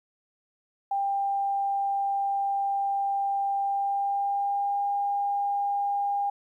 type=tone with pitch glide; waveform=sine; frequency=794 to 806 Hz; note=G5 to G5; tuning=+22 to +48 cents; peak=-24 dBFS; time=0.91-6.3 s; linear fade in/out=5 ms; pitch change=+26 cents; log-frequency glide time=3.61-4.84 s; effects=11-bit